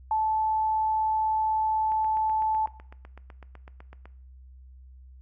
sine tone, 872 Hz, A5, 16 cents flat, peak -22 dBFS, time 0.11-2.66 s, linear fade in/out 2 ms
click train, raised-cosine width 0.5 ms, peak -31 dBFS, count 18, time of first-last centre 1.92-4.056 s, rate 7.96 Hz
effects noise-tail reverb RT60 0.6 s tail -18 dB re dry + added 64 Hz sine -46 dBFS peak until 5.21 s

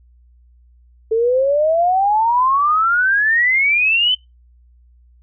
sine exponential sweep, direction up, 438 to 3076 Hz, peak -12 dBFS, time 1.11-4.15 s, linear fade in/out 10 ms, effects noise-tail reverb RT60 0.2 s tail -22 dB re dry + added 60 Hz sine -47 dBFS peak until 5.22 s

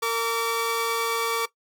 sawtooth tone pair together, 458.5 / 1151 Hz, A#4 / D6, -29 / -35 cents, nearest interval octave + major third, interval 1594 cents, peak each -22 dBFS, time 0.02-1.46 s, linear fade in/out 10 ms, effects noise-tail reverb RT60 0.1 s tail -17 dB re dry

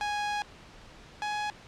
sawtooth tone pair in turn, 829 / 837.2 Hz, G#5 / G#5, -3 / +14 cents, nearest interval unison, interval 17 cents, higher second, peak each -25 / -26 dBFS, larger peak first, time 0.01-0.42 / 1.22-1.5 s, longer first, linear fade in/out 0 ms, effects pink hiss -51 dBFS RMS until 1.67 s + low-pass 5000 Hz 12 dB/octave

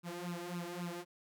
sawtooth tone with flanger, 174.61 Hz, F3, in tune, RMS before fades -42 dBFS, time 0.03-1.05 s, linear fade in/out 50 ms, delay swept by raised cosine 0.74 to 3.34 ms, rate 3.7 Hz, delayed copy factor +0.85, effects none

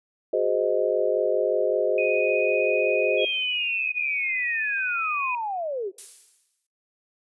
sine chord, Ab dominant seventh, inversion third, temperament equal with one note detuned, 370 / 415.3 / 518.7 / 622.3 Hz, Gb4 / Ab4 / C5 / Eb5, 0 / 0 / -15 / 0 cents, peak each -27 / -26 / -25 / -25 dBFS, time 0.33-3.25 s, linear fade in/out 5 ms
sine tone with vibrato, 2489 Hz, D#7, in tune, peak -26 dBFS, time 1.98-5.35 s, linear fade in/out 2 ms, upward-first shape sine, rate 16 Hz, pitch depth 10 cents each way
sine linear sweep, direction down, 3326 to 350 Hz, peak -26 dBFS, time 3.17-5.92 s, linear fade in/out 50 ms
violet noise with exponential decay, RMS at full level -33 dBFS, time 5.98-6.67 s, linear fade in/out 5 ms, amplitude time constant 150 ms
effects noise-tail reverb RT60 0.7 s tail -25 dB re dry + resampled to 24000 Hz

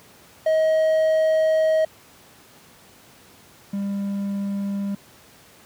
triangle tone pair in turn, 633 / 199.38 Hz, D#5 / G3, +30 / +30 cents, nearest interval octave + minor sixth, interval 2000 cents, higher first, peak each -14 / -21 dBFS, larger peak first, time 0.46-1.85 / 3.73-4.95 s, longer first, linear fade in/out 5 ms, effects pink hiss -50 dBFS RMS until 5.65 s + high-pass 100 Hz 12 dB/octave

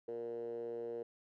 10% pulse tone with band-pass filter, 117.2 Hz, A#2, 10 cents sharp, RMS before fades -42 dBFS, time 0.08-1.03 s, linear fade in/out 5 ms, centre 440 Hz, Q 8.5, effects none

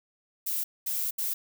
violet noise bursts at uneven times, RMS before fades -30 dBFS, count 3, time 0.46-0.64 / 0.86-1.11 / 1.18-1.34 s, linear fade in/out 10 ms, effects none

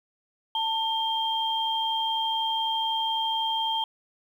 sine tone pair together, 894 / 3186 Hz, A5 / G7, +27 / +27 cents, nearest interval octave + minor seventh, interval 2200 cents, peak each -27 dBFS, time 0.55-3.84 s, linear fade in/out 2 ms, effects 9-bit

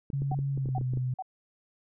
clicks, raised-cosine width 3 ms, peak -25 dBFS, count 11, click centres 0.102 / 0.22 / 0.317 / 0.39 / 0.576 / 0.658 / 0.688 / 0.781 / 0.812 / 0.936 / 0.973 s
sine tone with pitch glide, 138.59 to 127.09 Hz, C#3 to C3, 0 to -50 cents, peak -27 dBFS, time 0.13-1.14 s, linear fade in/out 5 ms, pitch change -150 cents, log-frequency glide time 0.51-0.8 s
sine tone bursts, 755 Hz, F#5, 35 cents sharp, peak -32 dBFS, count 3, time 0.31-1.224 s, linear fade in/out 5 ms, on 38 ms, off 400 ms
effects none

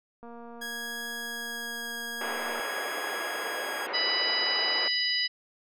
click train, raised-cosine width 1 ms, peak -33 dBFS, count 557, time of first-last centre 0.23-2.596 s, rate 235 Hz
sawtooth tone with vibrato, 1653 Hz, G#6, 9 cents flat, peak -31 dBFS, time 0.61-3.87 s, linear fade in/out 10 ms, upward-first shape triangle, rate 0.54 Hz, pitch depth 9 cents each way
pink band-pass noise, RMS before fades -35 dBFS, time 2.21-4.88 s, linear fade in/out 2 ms, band 400 to 2300 Hz, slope 24 dB/octave
harmonic tone, 987.8 Hz, B5, in tune, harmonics 2 / 3 / 4 / 5, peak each -31 / -32 / -34 / -28 dBFS, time 3.93-5.28 s, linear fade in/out 20 ms
effects none

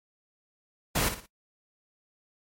pink noise with echo, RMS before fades -26 dBFS, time 0.95-1.09 s, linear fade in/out 10 ms, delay 58 ms, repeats 3, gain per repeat -9 dB, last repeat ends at 1.264 s, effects noise-tail reverb RT60 0.1 s tail -20 dB re dry + MP3 64 kbps

